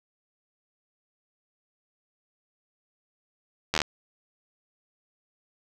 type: slowing click train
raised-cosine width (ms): 0.2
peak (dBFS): -7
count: 7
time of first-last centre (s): 3.74-3.818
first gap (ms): 12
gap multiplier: 1.03
effects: none